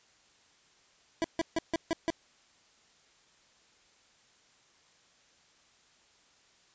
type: tone bursts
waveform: 25% pulse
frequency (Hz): 329.6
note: E4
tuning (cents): 0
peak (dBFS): -23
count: 6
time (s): 1.22-2.102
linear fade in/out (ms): 0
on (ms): 22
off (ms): 150
effects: white hiss -64 dBFS RMS until 6.74 s + resampled to 16000 Hz